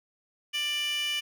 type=tone with high-pass filter; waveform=15% pulse; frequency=591 Hz; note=D5; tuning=11 cents sharp; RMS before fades=-30 dBFS; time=0.53-1.21 s; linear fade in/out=20 ms; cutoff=2800 Hz; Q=7.2; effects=none